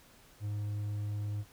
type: tone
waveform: triangle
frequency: 103.83 Hz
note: G#2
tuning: in tune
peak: -31 dBFS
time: 0.4-1.45 s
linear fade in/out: 50 ms
effects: pink hiss -60 dBFS RMS until 1.52 s